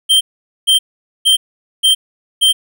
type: tone bursts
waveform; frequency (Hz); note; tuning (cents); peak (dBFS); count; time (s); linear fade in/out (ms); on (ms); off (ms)
square; 3144; G7; +4; -8; 5; 0.09-2.53; 20; 120; 460
effects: none